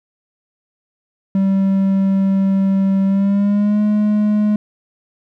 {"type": "tone with pitch glide", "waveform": "triangle", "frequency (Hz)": [193.8, 210.1], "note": ["G3", "G#3"], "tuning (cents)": [-20, 20], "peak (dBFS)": -10, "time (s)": [1.35, 4.56], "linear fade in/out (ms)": 2, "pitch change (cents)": 140, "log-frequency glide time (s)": [3.05, 3.81], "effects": []}